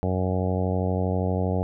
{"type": "harmonic tone", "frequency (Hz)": 92.5, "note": "F#2", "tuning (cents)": 0, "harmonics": [1, 2, 3, 4, 5, 6, 7, 8, 9], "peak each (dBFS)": [-25, -28, -33, -35, -31, -34, -34, -36, -39], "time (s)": [0.03, 1.63], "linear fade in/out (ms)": 0, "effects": []}